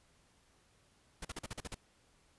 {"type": "noise bursts", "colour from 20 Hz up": "pink", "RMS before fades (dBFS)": -42, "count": 8, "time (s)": [1.22, 1.746], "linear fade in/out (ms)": 5, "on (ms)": 29, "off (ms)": 42, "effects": ["pink hiss -69 dBFS RMS until 2.38 s", "resampled to 24000 Hz"]}